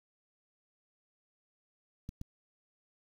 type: clicks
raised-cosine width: 5 ms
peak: -28 dBFS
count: 2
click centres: 2.091 / 2.214 s
effects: 9-bit